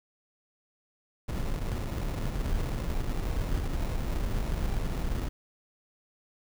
brown noise with sample-and-hold, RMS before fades -30 dBFS, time 1.28-5.29 s, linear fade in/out 10 ms, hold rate 1575 Hz, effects none

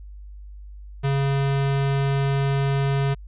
square tone, 138.2 Hz, C#3, 5 cents flat, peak -20 dBFS, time 1.03-3.15 s, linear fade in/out 20 ms, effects added 50 Hz sine -37 dBFS peak until 3.27 s + resampled to 8000 Hz

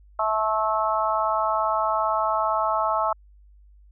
harmonic tone, 217.6 Hz, A3, 19 cents flat, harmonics 3 / 4 / 5 / 6, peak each -26 / -26 / -26 / -26 dBFS, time 0.19-3.13 s, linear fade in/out 5 ms, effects added 50 Hz sine -49 dBFS peak until 3.91 s

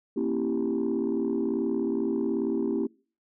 sine chord, A# diminished seventh, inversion none, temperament equal with one note detuned, 233.1 / 271.6 / 329.6 / 392 Hz, A#3 / C#4 / E4 / G4, 0 / -35 / 0 / 0 cents, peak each -29 dBFS, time 0.16-2.87 s, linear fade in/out 10 ms, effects noise-tail reverb RT60 0.4 s tail -25 dB re dry + tanh soft clip ceiling -19 dBFS

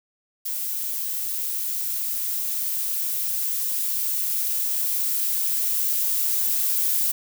violet noise with level ramp, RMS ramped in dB -28 to -22 dBFS, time 0.45-7.12 s, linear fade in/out 10 ms, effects none

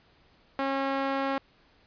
sawtooth tone with band-pass filter, 272.1 Hz, C#4, 32 cents flat, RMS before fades -29 dBFS, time 0.59-1.38 s, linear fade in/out 2 ms, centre 1000 Hz, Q 0.7, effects pink hiss -62 dBFS RMS until 1.86 s + resampled to 11025 Hz

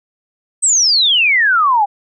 sine exponential sweep, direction down, 8372 to 784 Hz, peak -9 dBFS, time 0.62-1.86 s, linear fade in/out 20 ms, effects none

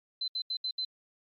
sine tone bursts at uneven times, 4055 Hz, B7, 45 cents sharp, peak -30 dBFS, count 5, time 0.21-0.28 / 0.35-0.42 / 0.5-0.57 / 0.64-0.71 / 0.78-0.85 s, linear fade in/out 5 ms, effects MP3 32 kbps

